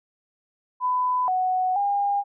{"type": "tone with pitch steps", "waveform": "sine", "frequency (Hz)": [1001, 741, 807], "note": ["B5", "F#5", "G#5"], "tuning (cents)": [23, 2, -50], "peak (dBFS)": -20, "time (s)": [0.8, 2.24], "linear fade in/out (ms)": 50, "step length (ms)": 480, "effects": []}